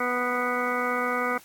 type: harmonic tone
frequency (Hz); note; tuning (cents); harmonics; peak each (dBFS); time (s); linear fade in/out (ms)
246.9; B3; 0; 1 / 2 / 3 / 4 / 5 / 6 / 8 / 9; -33 / -30 / -34 / -35 / -29 / -32 / -34 / -35; 0-1.38; 5
effects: white hiss -52 dBFS RMS until 1.44 s + AAC 64 kbps